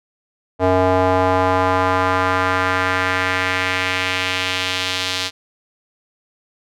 square tone with band-pass filter sweep, 92.5 Hz, F#2, in tune, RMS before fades -18 dBFS, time 0.59-5.31 s, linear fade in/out 50 ms, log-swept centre 640 to 4000 Hz, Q 1.6, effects none

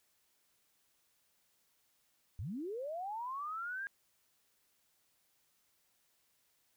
sine linear sweep, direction up, 72.8 to 1636 Hz, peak -38 dBFS, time 2.39-3.87 s, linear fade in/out 0 ms, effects white hiss -75 dBFS RMS until 6.76 s

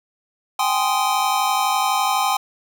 square chord, Ab major seventh, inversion third, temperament just, 778.7 / 830.6 / 1038.3 / 1245.9 Hz, G5 / Ab5 / C6 / Eb6, -12 / 0 / -14 / +2 cents, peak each -23 / -24 / -23 / -26 dBFS, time 0.59-2.37 s, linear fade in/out 5 ms, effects 9-bit

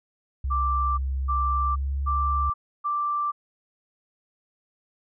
sine tone with pitch glide, 66.7 to 69.94 Hz, C2 to C#2, +34 to +16 cents, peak -24 dBFS, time 0.44-2.5 s, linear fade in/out 5 ms, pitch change +82 cents, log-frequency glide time 1.42-2.19 s
sine tone bursts, 1175 Hz, D6, 1 cent sharp, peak -23 dBFS, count 4, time 0.5-3.32 s, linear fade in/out 20 ms, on 480 ms, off 300 ms
effects none

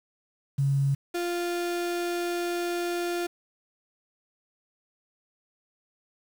sine / 35% pulse tone pair in turn, 138.59 / 348.6 Hz, C#3 / F4, 0 / -3 cents, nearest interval octave + major third, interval 1597 cents, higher second, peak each -21 / -25 dBFS, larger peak first, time 0.58-0.95 / 1.14-3.27 s, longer second, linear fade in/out 10 ms, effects 8-bit

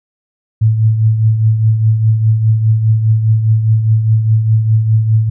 sine tone with tremolo, 110.3 Hz, A2, 5 cents sharp, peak -5 dBFS, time 0.61-5.3 s, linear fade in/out 10 ms, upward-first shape triangle, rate 4.9 Hz, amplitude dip 60%, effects none

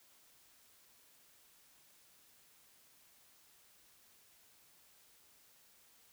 silence, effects white hiss -66 dBFS RMS until 6.12 s

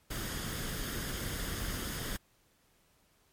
pink noise with comb filter, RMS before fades -37 dBFS, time 0.1-2.17 s, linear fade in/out 10 ms, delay 0.6 ms, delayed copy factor +0.5, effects pink hiss -69 dBFS RMS until 3.32 s + MP3 64 kbps

